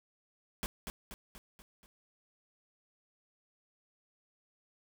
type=noise with echo; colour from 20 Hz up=pink; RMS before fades=-36 dBFS; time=0.63-0.66 s; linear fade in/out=0 ms; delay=240 ms; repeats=5; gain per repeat=-5 dB; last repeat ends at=1.86 s; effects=none